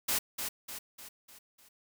white noise with echo, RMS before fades -30 dBFS, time 0.08-0.19 s, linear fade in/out 10 ms, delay 300 ms, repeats 5, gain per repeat -6 dB, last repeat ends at 1.69 s, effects none

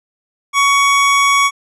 25% pulse tone, 1120 Hz, C#6, 18 cents sharp, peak -6 dBFS, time 0.53-1.51 s, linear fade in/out 50 ms, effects resampled to 24000 Hz

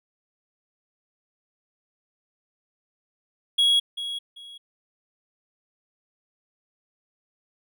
triangle tone with echo, 3322 Hz, G#7, in tune, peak -15 dBFS, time 3.58-3.8 s, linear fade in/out 10 ms, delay 390 ms, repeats 2, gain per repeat -12 dB, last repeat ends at 4.58 s, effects none

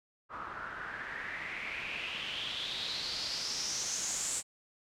white noise with low-pass filter sweep, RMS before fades -38 dBFS, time 0.29-4.43 s, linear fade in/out 50 ms, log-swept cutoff 1200 to 8000 Hz, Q 5.4, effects none

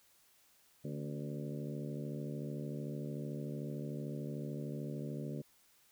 harmonic tone with a mistuned harmonic, 73.42 Hz, D2, in tune, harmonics 2 / 3 / 4 / 5 / 6 / 7 / 8, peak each -41 / -45 / -47 / -49 / -51 / -52 / -53 dBFS, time 0.84-5.42 s, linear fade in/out 10 ms, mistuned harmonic 4, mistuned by -65 cents, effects white hiss -68 dBFS RMS until 5.91 s

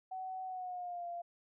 sine tone with pitch glide, 751 to 692.7 Hz, F#5 to F5, +26 to -14 cents, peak -39 dBFS, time 0.11-1.22 s, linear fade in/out 10 ms, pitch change -140 cents, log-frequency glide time 0.45-1.07 s, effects none

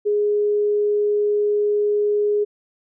sine tone, 415.3 Hz, G#4, in tune, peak -16 dBFS, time 0.05-2.45 s, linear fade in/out 20 ms, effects none

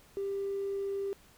triangle tone, 395.5 Hz, G4, 15 cents sharp, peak -28 dBFS, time 0.17-1.13 s, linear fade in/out 0 ms, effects tanh soft clip ceiling -29 dBFS + pink hiss -60 dBFS RMS until 1.37 s

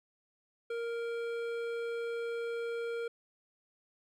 sine tone with hard clipping, 466.2 Hz, A#4, in tune, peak -36 dBFS, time 0.7-3.08 s, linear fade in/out 5 ms, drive 12 dB, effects none

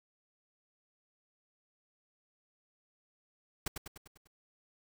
pink noise with echo, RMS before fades -34 dBFS, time 3.66-3.68 s, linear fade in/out 5 ms, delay 99 ms, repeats 6, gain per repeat -5 dB, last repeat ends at 4.274 s, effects none

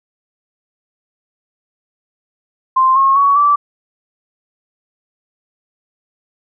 sine tone with pitch steps, 1046.5 / 1083.4 / 1121.6 / 1161.2 Hz, C6 / C#6 / C#6 / D6, 0 / -40 / +20 / -20 cents, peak -8 dBFS, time 2.76-3.56 s, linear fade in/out 10 ms, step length 200 ms, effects none

